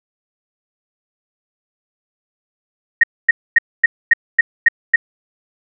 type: tone bursts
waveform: sine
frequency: 1864.7 Hz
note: A#6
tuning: in tune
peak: -5 dBFS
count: 8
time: 3.01-4.96 s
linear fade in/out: 5 ms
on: 25 ms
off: 250 ms
effects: none